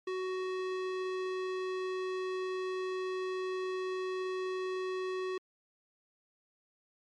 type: tone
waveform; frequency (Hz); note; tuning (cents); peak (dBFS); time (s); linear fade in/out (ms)
square; 372.5; F#4; +12; -34; 0.07-5.38; 5
effects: low-pass 4000 Hz 12 dB/octave + MP3 48 kbps